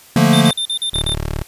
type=chord; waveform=square; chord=Bb major seventh; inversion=first; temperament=equal; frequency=146.83 / 174.61 / 220 / 233.1 Hz; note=D3 / F3 / A3 / Bb3; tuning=0 / 0 / 0 / 0 cents; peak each=-16 dBFS; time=0.16-0.51 s; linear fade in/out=2 ms
type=tone bursts; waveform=square; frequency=3590 Hz; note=A7; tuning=34 cents sharp; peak=-18 dBFS; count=7; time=0.33-1.141 s; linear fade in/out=2 ms; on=79 ms; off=43 ms
type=tone; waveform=15% pulse; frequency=37.16 Hz; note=D1; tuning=21 cents sharp; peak=-14 dBFS; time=0.93-1.43 s; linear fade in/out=10 ms
effects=white hiss -44 dBFS RMS until 1.47 s + resampled to 32000 Hz